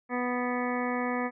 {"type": "harmonic tone", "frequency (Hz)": 246.9, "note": "B3", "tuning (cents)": 0, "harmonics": [1, 2, 3, 4, 5, 7, 8, 9], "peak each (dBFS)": [-31, -34, -36, -37, -38, -39, -40, -41], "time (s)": [0.09, 1.31], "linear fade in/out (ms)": 50, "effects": []}